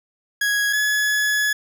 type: tone pair in turn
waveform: 40% pulse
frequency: 1661.2 / 1697.1 Hz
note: G#6 / G#6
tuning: 0 / +37 cents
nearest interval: unison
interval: 37 cents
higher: second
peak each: -17 / -17 dBFS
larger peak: neither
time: 0.41-0.73 / 0.73-1.53 s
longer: second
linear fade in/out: 5 ms
effects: none